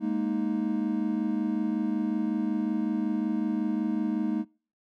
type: chord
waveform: triangle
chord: Ab suspended second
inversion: none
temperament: equal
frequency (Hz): 207.7 / 233.1 / 311.1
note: Ab3 / Bb3 / Eb4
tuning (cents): 0 / 0 / 0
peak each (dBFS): -28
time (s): 0-4.45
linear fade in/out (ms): 50
effects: noise-tail reverb RT60 0.4 s tail -25 dB re dry